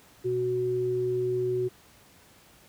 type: tone pair together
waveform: sine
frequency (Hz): 123.47 / 370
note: B2 / F#4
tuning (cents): 0 / 0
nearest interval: octave + perfect fifth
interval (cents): 1900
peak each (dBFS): -34 / -25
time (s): 0.24-1.69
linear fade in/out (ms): 20
effects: pink hiss -56 dBFS RMS until 2.68 s + high-pass 60 Hz 12 dB/octave